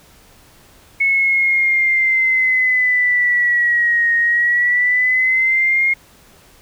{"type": "linear two-way sweep", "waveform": "sine", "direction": "down then up", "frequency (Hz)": [2200, 1864.7, 2144], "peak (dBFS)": -12, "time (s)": [1, 5.94], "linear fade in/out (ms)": 10, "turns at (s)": 4.15, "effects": ["pink hiss -48 dBFS RMS until 6.61 s"]}